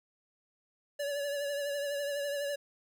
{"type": "tone with vibrato", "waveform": "square", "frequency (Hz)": 571, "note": "D5", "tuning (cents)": -49, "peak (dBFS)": -33, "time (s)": [0.99, 2.56], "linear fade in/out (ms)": 10, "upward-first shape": "triangle", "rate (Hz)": 12, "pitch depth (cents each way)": 44, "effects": []}